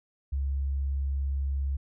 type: tone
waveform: sine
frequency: 68.7 Hz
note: C#2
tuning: 15 cents flat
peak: -26 dBFS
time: 0.32-1.77 s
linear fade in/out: 10 ms
effects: none